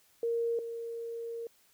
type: tone pair in turn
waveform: sine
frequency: 465.3 / 463.5 Hz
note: A#4 / A#4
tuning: -3 / -10 cents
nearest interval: unison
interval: 7 cents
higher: first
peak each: -28 / -36 dBFS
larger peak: first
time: 0.23-0.59 / 0.59-1.47 s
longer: second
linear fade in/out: 2 ms
effects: white hiss -66 dBFS RMS until 1.73 s